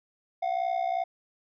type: ring-modulated tone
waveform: triangle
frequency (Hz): 718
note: F5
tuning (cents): +48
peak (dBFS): -21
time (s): 0.42-1.04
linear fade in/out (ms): 10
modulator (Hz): 31.3
effects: resampled to 11025 Hz